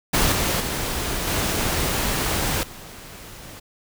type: noise with level steps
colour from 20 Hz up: pink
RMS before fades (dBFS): -19 / -22 / -26 / -23 / -40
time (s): 0.13-3.6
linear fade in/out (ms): 10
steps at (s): 0.32 / 0.6 / 1.27 / 2.63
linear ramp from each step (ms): 2
effects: none